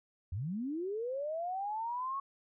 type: linear sweep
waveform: sine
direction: up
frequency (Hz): 77.78 to 1112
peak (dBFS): -34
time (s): 0.32-2.2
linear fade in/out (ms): 5
effects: none